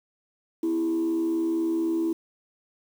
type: tone with frequency modulation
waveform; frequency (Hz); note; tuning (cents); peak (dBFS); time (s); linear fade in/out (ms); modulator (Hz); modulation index
sine; 329.6; E4; 0; -21; 0.63-2.13; 5; 75.9; 0.39
effects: tanh soft clip ceiling -20 dBFS + 8-bit